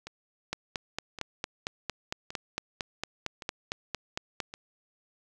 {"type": "two click trains", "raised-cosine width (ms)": 0.2, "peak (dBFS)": [-23, -14], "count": [5, 18], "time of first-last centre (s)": [[0.07, 4.539], [0.53, 4.402]], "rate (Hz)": [0.895, 4.39], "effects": []}